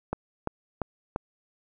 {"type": "click train", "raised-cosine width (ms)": 1, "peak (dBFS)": -14, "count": 4, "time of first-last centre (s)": [0.13, 1.161], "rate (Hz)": 2.91, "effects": []}